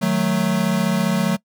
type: chord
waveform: square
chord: D# diminished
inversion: none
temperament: equal with one note detuned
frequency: 154.85 / 185 / 220 Hz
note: D#3 / F#3 / A3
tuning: -8 / 0 / 0 cents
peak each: -26 / -20 / -22 dBFS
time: 0.01-1.37 s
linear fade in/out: 20 ms
effects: noise-tail reverb RT60 0.1 s tail -23 dB re dry